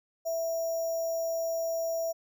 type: tone with sample-and-hold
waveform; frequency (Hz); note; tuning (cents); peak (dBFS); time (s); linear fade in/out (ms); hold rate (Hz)
sine; 659.3; E5; 0; -28; 0.25-2.13; 20; 6300
effects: none